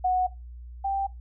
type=tone pair in turn; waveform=sine; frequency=736 / 785.4 Hz; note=F#5 / G5; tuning=-9 / +3 cents; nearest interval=minor second; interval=112 cents; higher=second; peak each=-20 / -24 dBFS; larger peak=first; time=0.04-0.27 / 0.84-1.07 s; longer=neither; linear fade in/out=10 ms; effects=noise-tail reverb RT60 0.2 s tail -18 dB re dry + added 60 Hz sine -39 dBFS peak until 1.2 s